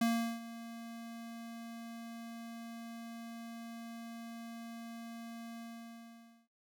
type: tone with ADSR envelope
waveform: square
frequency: 231 Hz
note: A#3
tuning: 16 cents flat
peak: -28 dBFS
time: 0.01-6.48 s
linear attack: 6 ms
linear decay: 380 ms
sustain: -17 dB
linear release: 890 ms
effects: noise-tail reverb RT60 0.2 s tail -23 dB re dry